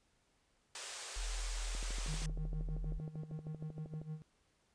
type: band-pass noise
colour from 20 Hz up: white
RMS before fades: -47 dBFS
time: 0.75-2.26 s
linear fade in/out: 2 ms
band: 370 to 9000 Hz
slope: 48 dB/octave
type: tone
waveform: sine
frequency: 41.6 Hz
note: E1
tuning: 17 cents sharp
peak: -37 dBFS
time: 1.16-2.99 s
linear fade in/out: 10 ms
type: click train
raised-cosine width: 2 ms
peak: -36 dBFS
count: 30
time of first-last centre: 1.75-4.016 s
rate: 12.8 Hz
type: tone with tremolo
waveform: triangle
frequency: 155.56 Hz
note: D#3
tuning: in tune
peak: -37 dBFS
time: 2.08-4.22 s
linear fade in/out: 0 ms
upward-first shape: sine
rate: 6.5 Hz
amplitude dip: 80%
effects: pink hiss -75 dBFS RMS until 4.74 s + resampled to 22050 Hz